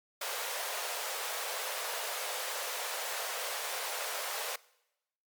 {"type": "high-pass noise", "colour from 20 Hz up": "pink", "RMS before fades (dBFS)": -37, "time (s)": [0.21, 4.56], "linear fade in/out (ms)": 5, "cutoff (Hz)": 470, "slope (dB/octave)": 48, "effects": ["noise-tail reverb RT60 0.9 s tail -22 dB re dry", "Opus 48 kbps"]}